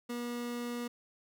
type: tone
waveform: 30% pulse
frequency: 240.4 Hz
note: B3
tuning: 46 cents flat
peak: -33 dBFS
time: 0.09-0.88 s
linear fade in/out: 10 ms
effects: none